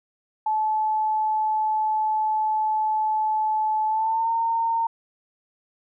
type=tone with pitch glide; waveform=sine; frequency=865 to 914.3 Hz; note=A5 to A#5; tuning=-30 to -34 cents; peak=-20 dBFS; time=0.46-4.87 s; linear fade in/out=5 ms; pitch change=+96 cents; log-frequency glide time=3.87-4.3 s; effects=none